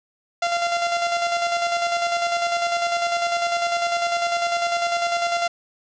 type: tone with tremolo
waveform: sawtooth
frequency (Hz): 690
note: F5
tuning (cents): -21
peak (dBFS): -15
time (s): 0.42-5.48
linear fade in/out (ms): 5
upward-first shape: square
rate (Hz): 10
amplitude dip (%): 40
effects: resampled to 16000 Hz + 7-bit